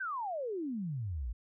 sine exponential sweep, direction down, 1602 to 51.5 Hz, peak -34 dBFS, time 0-1.33 s, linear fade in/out 10 ms, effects none

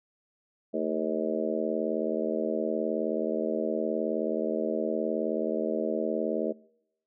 harmonic tone with a mistuned harmonic, 79.1 Hz, D#2, 29 cents sharp, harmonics 3 / 4 / 5 / 6 / 7 / 8, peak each -34 / -34 / -34 / -34 / -34 / -34 dBFS, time 0.73-6.53 s, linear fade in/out 20 ms, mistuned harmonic 3, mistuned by -110 cents, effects noise-tail reverb RT60 0.8 s tail -24 dB re dry

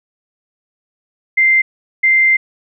sine tone bursts at uneven times, 2088 Hz, C7, 4 cents flat, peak -8 dBFS, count 2, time 1.37-1.62 / 2.03-2.37 s, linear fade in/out 10 ms, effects none

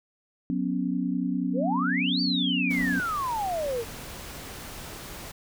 sine chord, F# suspended fourth, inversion none, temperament equal with one note detuned, 182.56 / 246.9 / 277.2 Hz, F#3 / B3 / C#4, -23 / 0 / 0 cents, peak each -29 dBFS, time 0.5-3 s, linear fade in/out 0 ms
sine exponential two-way sweep, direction up then down, 438.9 to 4699 to 438.9 Hz, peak -26 dBFS, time 1.53-3.85 s, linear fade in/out 50 ms, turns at 2.21 s
pink noise, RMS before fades -40 dBFS, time 2.7-5.32 s, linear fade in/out 10 ms
effects none

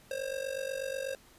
square tone with amplitude modulation, 535 Hz, C5, 38 cents sharp, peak -31 dBFS, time 0.11-1.15 s, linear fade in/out 2 ms, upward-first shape sine, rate 48.2 Hz, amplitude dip 80%, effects pink hiss -59 dBFS RMS until 1.38 s + resampled to 32000 Hz

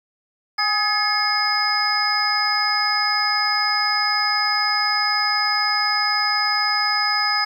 sine tone cluster, 822 / 1258 / 1704 / 2159 / 5030 Hz, G#5 / D#6 / G#6 / C#7 / D#8, -18 / +19 / +44 / -46 / +18 cents, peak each -26 / -24 / -25 / -26 / -21 dBFS, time 0.58-7.45 s, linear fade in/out 10 ms, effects 8-bit

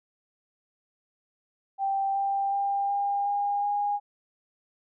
sine tone with pitch steps, 784 / 790.8 / 797.7 / 804.6 / 811.6 / 818.7 Hz, G5 / G5 / G5 / G5 / G#5 / G#5, 0 / +15 / +30 / +45 / -40 / -25 cents, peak -24 dBFS, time 1.78-4 s, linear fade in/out 50 ms, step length 370 ms, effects none

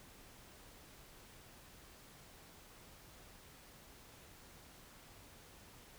silence, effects pink hiss -59 dBFS RMS until 5.98 s

